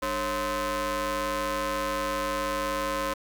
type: ring-modulated tone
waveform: sawtooth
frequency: 246.9 Hz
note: B3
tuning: in tune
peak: -20 dBFS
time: 0.02-3.14 s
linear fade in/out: 10 ms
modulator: 791 Hz
effects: 9-bit